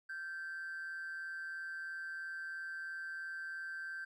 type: tone with amplitude modulation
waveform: triangle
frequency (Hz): 1560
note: G6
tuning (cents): -9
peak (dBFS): -35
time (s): 0.09-4.05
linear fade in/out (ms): 10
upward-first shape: sine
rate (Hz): 163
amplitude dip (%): 60
effects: tanh soft clip ceiling -36 dBFS